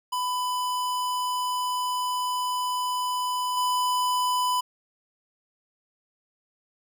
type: tone with level steps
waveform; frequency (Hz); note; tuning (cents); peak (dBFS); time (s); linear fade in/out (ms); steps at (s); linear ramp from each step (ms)
square; 998; B5; +18; -26 / -23; 0.12-4.61; 10; 3.57; 2
effects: none